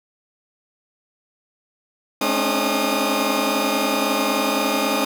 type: tone cluster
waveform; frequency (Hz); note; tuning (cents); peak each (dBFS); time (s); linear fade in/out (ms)
15% pulse; 213 / 266 / 277 / 300.7 / 1229; G#3 / C4 / C#4 / D4 / D#6; +44 / +29 / -1 / +41 / -22; -19; 2.21-5.05; 5
effects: none